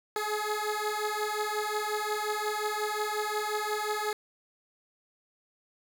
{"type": "beating tone pair", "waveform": "15% pulse", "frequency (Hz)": [420.4, 426], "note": ["G#4", "G#4"], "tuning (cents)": [21, 44], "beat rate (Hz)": 5.6, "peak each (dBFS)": -26, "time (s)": [0.16, 4.13], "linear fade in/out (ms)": 2, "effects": ["8-bit"]}